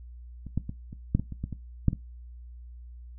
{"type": "clicks", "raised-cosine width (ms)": 5, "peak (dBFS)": [-27, -14, -21, -27, -9, -17, -25, -19, -22, -8, -19], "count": 11, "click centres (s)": [0.467, 0.576, 0.694, 0.929, 1.15, 1.196, 1.323, 1.44, 1.527, 1.883, 1.931], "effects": ["noise-tail reverb RT60 0.2 s tail -18 dB re dry", "added 60 Hz sine -42 dBFS peak until 3.18 s"]}